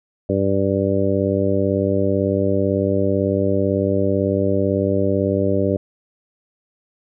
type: harmonic tone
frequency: 98 Hz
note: G2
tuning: in tune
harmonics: 1 / 2 / 3 / 4 / 5 / 6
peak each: -23 / -23 / -23 / -23 / -23 / -23 dBFS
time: 0.29-5.77 s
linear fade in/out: 5 ms
effects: none